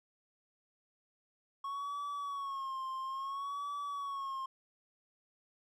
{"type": "tone with vibrato", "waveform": "triangle", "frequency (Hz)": 1100, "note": "C#6", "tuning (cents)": -14, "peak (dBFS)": -35, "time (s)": [1.64, 4.46], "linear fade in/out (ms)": 5, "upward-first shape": "sine", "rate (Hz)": 0.59, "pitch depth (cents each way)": 75, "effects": []}